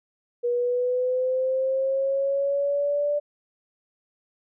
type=linear sweep; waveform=sine; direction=up; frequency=480 to 587.3 Hz; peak=-21 dBFS; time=0.43-3.2 s; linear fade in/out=20 ms; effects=none